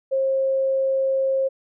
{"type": "tone", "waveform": "sine", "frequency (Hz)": 535, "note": "C5", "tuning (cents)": 38, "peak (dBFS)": -18, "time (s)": [0.11, 1.49], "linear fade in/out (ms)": 20, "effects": []}